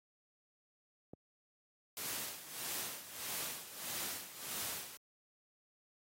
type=click; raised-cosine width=2 ms; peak=-35 dBFS; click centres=1.135 s
type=noise with tremolo; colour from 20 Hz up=white; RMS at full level=-40 dBFS; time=1.97-4.97 s; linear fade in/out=0 ms; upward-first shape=sine; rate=1.6 Hz; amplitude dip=75%
effects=high-pass 100 Hz 12 dB/octave + AAC 48 kbps